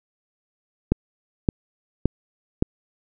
click train, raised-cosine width 3 ms, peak -4 dBFS, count 4, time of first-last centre 0.92-2.625 s, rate 1.76 Hz, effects none

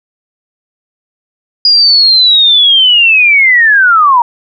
sine linear sweep, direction down, 4900 to 920 Hz, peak -3 dBFS, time 1.65-4.22 s, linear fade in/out 2 ms, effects none

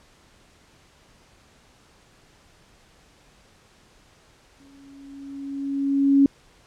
sine tone with exponential growth, 277.2 Hz, C#4, in tune, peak -11 dBFS, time 4.6-6.26 s, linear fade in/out 2 ms, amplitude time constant 360 ms, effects pink hiss -56 dBFS RMS until 6.66 s + low-pass 8000 Hz 12 dB/octave

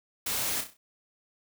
white noise with echo, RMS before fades -31 dBFS, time 0.26-0.61 s, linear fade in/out 5 ms, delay 32 ms, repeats 5, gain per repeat -7 dB, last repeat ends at 0.77 s, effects none

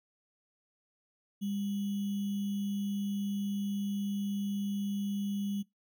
sine tone with sample-and-hold, 200.9 Hz, G3, 43 cents sharp, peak -31 dBFS, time 1.41-5.63 s, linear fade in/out 20 ms, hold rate 3150 Hz, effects noise-tail reverb RT60 0.2 s tail -24 dB re dry

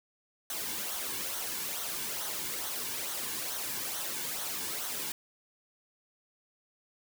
white noise with flanger, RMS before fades -36 dBFS, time 0.5-5.12 s, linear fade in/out 2 ms, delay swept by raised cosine 0.4 to 1.6 ms, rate 2.3 Hz, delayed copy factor -0.55, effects none

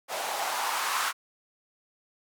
blue noise with band-pass filter sweep, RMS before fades -30 dBFS, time 0.08-1.13 s, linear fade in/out 50 ms, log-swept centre 650 to 1200 Hz, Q 2.9, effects none

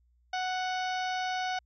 harmonic tone, 740 Hz, F#5, in tune, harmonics 1 / 2 / 3 / 4 / 5 / 6 / 7 / 8, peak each -31 / -37 / -41 / -43 / -45 / -47 / -48 / -49 dBFS, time 0.33-1.59 s, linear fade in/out 5 ms, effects added 60 Hz sine -64 dBFS peak until 1.65 s

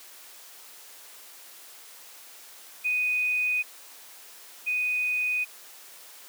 sine tone pair in turn, 2489 / 2489 Hz, D#7 / D#7, 0 / 0 cents, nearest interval unison, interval 0 cents, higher neither, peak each -23 / -24 dBFS, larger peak first, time 2.84-3.63 / 4.66-5.45 s, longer neither, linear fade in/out 20 ms, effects white hiss -48 dBFS RMS until 6.28 s + high-pass 400 Hz 12 dB/octave

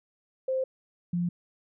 sine tone pair in turn, 523 / 174.53 Hz, C5 / F3, -1 / -1 cents, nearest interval octave + perfect fifth, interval 1900 cents, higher first, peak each -25 dBFS, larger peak neither, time 0.48-0.64 / 1.13-1.29 s, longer neither, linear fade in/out 5 ms, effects none

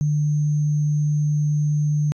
sine tone with sample-and-hold, 149.2 Hz, D3, 28 cents sharp, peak -17 dBFS, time 0.01-2.12 s, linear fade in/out 0 ms, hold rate 6300 Hz, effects resampled to 24000 Hz

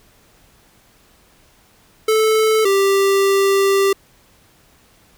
square tone pair in turn, 437.3 / 392.9 Hz, A4 / G4, -11 / +4 cents, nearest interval major second, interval 185 cents, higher first, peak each -13 dBFS, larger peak neither, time 2.08-2.65 / 2.65-3.93 s, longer second, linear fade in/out 5 ms, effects pink hiss -53 dBFS RMS until 5.17 s

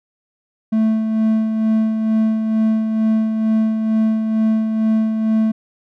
triangle tone with tremolo, 220 Hz, A3, in tune, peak -10 dBFS, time 0.72-5.52 s, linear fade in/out 10 ms, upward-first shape sine, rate 2.2 Hz, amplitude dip 45%, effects none

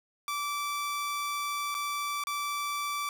sawtooth tone with dropouts, 1162 Hz, D6, 19 cents flat, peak -27 dBFS, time 0.28-3.09 s, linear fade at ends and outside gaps 1 ms, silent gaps 1.744-1.749 / 2.238-2.27 s, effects none

